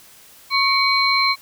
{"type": "tone cluster", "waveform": "sine", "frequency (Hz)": [1094, 2249, 4127], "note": ["C#6", "C#7", "C8"], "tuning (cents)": [-23, 24, -25], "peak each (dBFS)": -19, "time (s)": [0.5, 1.36], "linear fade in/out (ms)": 50, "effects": ["white hiss -47 dBFS RMS until 1.41 s"]}